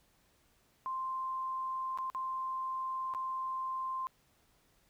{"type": "tone with dropouts", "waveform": "sine", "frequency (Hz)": 1046.5, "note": "C6", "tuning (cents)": 0, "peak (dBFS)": -34, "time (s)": [0.86, 4.07], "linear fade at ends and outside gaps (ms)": 0, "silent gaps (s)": [[1.975, 1.986], [2.1, 2.148], [3.138, 3.148]], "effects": ["pink hiss -70 dBFS RMS until 4.89 s"]}